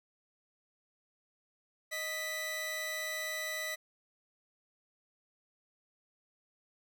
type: tone pair together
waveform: sawtooth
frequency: 622.7 / 1977 Hz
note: D#5 / B6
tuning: +1 / +1 cents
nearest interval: octave + minor sixth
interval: 2000 cents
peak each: -38 / -33 dBFS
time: 1.91-3.76 s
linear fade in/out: 20 ms
effects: none